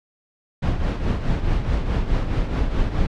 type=noise with tremolo; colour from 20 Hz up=brown; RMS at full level=-18 dBFS; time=0.62-3.07 s; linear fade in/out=10 ms; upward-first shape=triangle; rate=4.7 Hz; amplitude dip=65%; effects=low-pass 4000 Hz 12 dB/octave